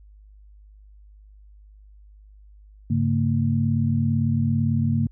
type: tone cluster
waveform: sine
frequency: 101.6 / 139.5 / 228 Hz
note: G#2 / C#3 / A#3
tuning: -38 / +11 / -38 cents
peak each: -23 dBFS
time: 2.9-5.07 s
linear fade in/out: 5 ms
effects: added 51 Hz sine -46 dBFS peak until 5.11 s